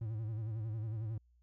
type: tone with vibrato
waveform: triangle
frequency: 110 Hz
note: A2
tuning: in tune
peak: -34 dBFS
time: 0.01-1.18 s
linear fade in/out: 5 ms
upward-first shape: sine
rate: 11 Hz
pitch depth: 84 cents each way
effects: added 60 Hz sine -65 dBFS peak until 1.42 s